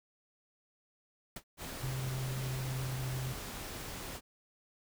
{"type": "noise with exponential decay", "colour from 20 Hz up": "pink", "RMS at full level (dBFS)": -37, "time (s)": [1.36, 1.44], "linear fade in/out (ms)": 5, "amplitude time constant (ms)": 16}
{"type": "noise", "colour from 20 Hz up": "pink", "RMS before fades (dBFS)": -43, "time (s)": [1.57, 4.21], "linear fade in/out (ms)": 50}
{"type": "tone with pitch glide", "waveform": "triangle", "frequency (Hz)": [130.1, 129.05], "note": ["C3", "C3"], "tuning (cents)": [-9, -23], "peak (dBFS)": -33, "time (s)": [1.83, 3.33], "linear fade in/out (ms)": 5, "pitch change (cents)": -14, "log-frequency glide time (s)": [2.63, 3.15]}
{"effects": []}